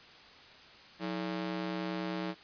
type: ring-modulated tone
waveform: sawtooth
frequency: 251.3 Hz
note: B3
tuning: 30 cents sharp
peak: -27 dBFS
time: 0.99-2.35 s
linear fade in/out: 50 ms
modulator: 70.8 Hz
effects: white hiss -54 dBFS RMS until 2.43 s + resampled to 11025 Hz